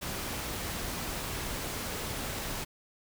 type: noise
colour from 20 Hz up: pink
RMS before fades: -36 dBFS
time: 0.01-2.65 s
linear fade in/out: 20 ms
effects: none